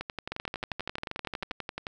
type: two click trains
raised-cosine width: 0.3 ms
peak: -17 / -18 dBFS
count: 16 / 22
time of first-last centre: 0.32-1.51 / 0.01-1.868 s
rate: 12.6 / 11.3 Hz
effects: none